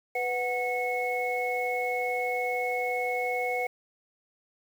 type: tone cluster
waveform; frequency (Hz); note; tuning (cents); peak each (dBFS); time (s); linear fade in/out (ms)
sine; 495.7 / 738 / 2193; B4 / F#5 / C#7; +6 / -5 / -19; -31; 0.15-3.67; 5
effects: 8-bit